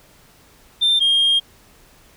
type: tone pair in turn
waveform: sine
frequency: 3585 / 3225 Hz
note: A7 / G7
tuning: +32 / +48 cents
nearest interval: major second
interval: 184 cents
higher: first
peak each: -11 dBFS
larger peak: neither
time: 0.81-1 / 1-1.4 s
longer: second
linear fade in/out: 20 ms
effects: tanh soft clip ceiling -11 dBFS + pink hiss -51 dBFS RMS until 2.16 s